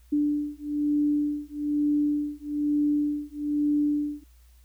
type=beating tone pair; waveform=sine; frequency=293.7 / 294.8 Hz; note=D4 / D4; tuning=0 / +7 cents; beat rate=1.1 Hz; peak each=-26 dBFS; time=0.12-4.24 s; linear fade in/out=10 ms; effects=added 60 Hz sine -52 dBFS peak until 4.64 s + white hiss -65 dBFS RMS until 4.64 s